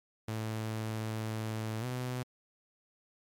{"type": "tone with pitch glide", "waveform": "sawtooth", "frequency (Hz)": [110, 125.63], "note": ["A2", "B2"], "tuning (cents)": [0, 30], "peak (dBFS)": -30, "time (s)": [0.28, 2.23], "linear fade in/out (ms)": 5, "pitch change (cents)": 230, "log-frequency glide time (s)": [1.8, 1.85], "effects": ["MP3 96 kbps"]}